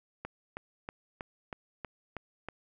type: click train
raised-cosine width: 0.5 ms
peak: -23 dBFS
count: 8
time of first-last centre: 0.25-2.486 s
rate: 3.13 Hz
effects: none